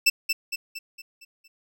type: tone with echo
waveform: 25% pulse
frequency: 2657 Hz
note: E7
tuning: 13 cents sharp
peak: -11 dBFS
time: 0.06-0.1 s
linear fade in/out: 10 ms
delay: 230 ms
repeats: 6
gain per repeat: -6 dB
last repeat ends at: 1.48 s
effects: none